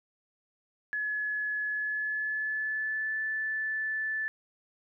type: tone with pitch glide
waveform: sine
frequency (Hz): 1702 to 1749.8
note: G#6 to A6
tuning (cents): +42 to -10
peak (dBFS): -29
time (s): 0.93-4.28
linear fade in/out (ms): 0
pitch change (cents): +48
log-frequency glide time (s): 1.67-3.19
effects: none

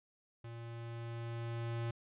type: tone with level ramp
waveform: square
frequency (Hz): 116.54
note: A#2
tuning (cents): 0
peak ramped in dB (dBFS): -46 to -36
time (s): 0.44-1.91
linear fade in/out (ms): 5
effects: resampled to 8000 Hz

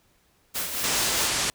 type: noise with tremolo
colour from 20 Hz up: white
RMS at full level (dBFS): -28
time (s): 0.54-1.29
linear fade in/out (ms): 20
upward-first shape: sine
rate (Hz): 4.8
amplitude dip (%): 45
type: low-pass noise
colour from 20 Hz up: white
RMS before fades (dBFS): -26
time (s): 0.84-1.5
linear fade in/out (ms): 0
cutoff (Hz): 8600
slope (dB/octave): 24
effects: pink hiss -64 dBFS RMS until 1.54 s

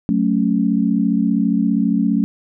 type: chord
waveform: sine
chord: F# minor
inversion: none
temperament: equal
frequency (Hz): 185 / 220 / 277.2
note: F#3 / A3 / C#4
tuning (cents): 0 / 0 / 0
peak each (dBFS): -19 / -17 / -19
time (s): 0.09-2.24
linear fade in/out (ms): 0
effects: none

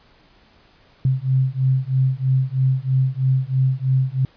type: beating tone pair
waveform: sine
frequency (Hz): 130 / 133.1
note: C3 / C3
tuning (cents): -11 / +30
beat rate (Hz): 3.1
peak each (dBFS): -19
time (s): 1.05-4.25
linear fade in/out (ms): 2
effects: pink hiss -54 dBFS RMS until 4.36 s + resampled to 11025 Hz

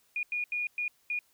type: tone bursts at uneven times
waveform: sine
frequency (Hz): 2441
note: D#7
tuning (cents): -34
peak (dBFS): -29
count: 5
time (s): 0.16-0.23 / 0.32-0.44 / 0.52-0.67 / 0.78-0.88 / 1.1-1.19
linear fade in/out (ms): 2
effects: white hiss -68 dBFS RMS until 1.33 s

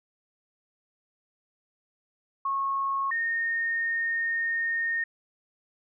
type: tone pair in turn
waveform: sine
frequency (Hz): 1094 / 1839.9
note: C#6 / A#6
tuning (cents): -23 / -23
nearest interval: major sixth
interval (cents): 900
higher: second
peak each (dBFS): -25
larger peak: neither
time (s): 2.45-3.11 / 3.11-5.04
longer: second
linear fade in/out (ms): 5
effects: none

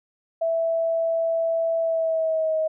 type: tone with pitch glide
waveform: sine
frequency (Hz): 659.3 to 632.1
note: E5 to D#5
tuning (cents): 0 to +27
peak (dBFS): -20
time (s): 0.41-2.68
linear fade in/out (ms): 10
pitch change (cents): -73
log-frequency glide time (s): 1.8-2.57
effects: none

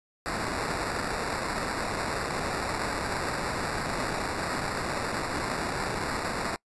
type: noise with sample-and-hold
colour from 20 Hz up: blue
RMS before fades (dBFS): -31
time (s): 0.26-6.56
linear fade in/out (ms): 0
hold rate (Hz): 3150
effects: noise-tail reverb RT60 0.1 s tail -25 dB re dry + resampled to 24000 Hz

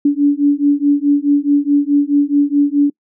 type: beating tone pair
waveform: sine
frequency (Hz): 285 / 289.7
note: C#4 / D4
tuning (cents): +48 / -24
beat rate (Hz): 4.7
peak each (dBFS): -13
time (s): 0.05-2.9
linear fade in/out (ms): 5
effects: noise-tail reverb RT60 0.1 s tail -26 dB re dry

